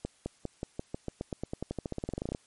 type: accelerating click train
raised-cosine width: 2 ms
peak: -20 dBFS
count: 26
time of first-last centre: 0.05-2.349 s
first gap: 210 ms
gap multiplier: 0.92
effects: white hiss -64 dBFS RMS until 2.46 s + MP3 48 kbps